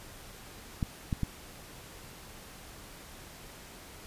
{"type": "clicks", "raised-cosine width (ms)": 5, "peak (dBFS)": -17, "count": 3, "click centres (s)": [0.828, 1.128, 1.233], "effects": ["pink hiss -49 dBFS RMS until 4.06 s", "resampled to 32000 Hz"]}